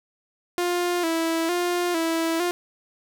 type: tone with vibrato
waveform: sawtooth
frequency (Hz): 340.1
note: F4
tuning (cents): -46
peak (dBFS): -18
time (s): 0.58-2.51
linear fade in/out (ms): 0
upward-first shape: square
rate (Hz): 1.1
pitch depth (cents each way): 62
effects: none